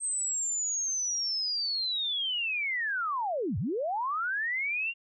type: linear two-way sweep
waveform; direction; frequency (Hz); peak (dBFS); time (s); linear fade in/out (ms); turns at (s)
sine; down then up; 8380 to 80.4 to 2811; -28; 0-4.94; 50; 3.58
effects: none